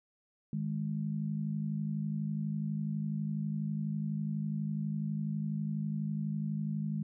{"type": "tone pair together", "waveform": "sine", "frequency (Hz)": [155.6, 207.7], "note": ["D#3", "G#3"], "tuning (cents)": [0, 0], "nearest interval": "perfect fourth", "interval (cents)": 500, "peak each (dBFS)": [-34, -35], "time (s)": [0.53, 7.03], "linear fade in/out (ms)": 2, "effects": []}